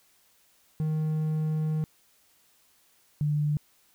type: tone pair in turn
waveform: triangle / sine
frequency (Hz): 155.7 / 148.64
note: D#3 / D3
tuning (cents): +2 / +21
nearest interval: minor second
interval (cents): 81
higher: first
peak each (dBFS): -23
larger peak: neither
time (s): 0.8-1.84 / 3.21-3.57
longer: first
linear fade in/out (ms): 0
effects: white hiss -64 dBFS RMS until 3.94 s